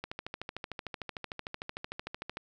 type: click train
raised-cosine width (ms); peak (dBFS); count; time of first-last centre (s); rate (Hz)
0.3; -21; 32; 0.04-2.371; 13.3
effects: none